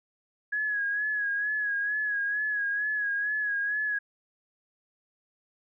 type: tone with vibrato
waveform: sine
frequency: 1671 Hz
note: G#6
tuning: 10 cents sharp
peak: -26 dBFS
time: 0.52-3.99 s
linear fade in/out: 10 ms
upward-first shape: sine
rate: 2.2 Hz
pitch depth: 46 cents each way
effects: none